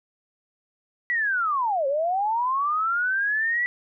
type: linear two-way sweep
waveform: sine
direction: down then up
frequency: 1971 to 529 to 1971 Hz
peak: -21 dBFS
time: 1.1-3.66 s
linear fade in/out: 0 ms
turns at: 1.87 s
effects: none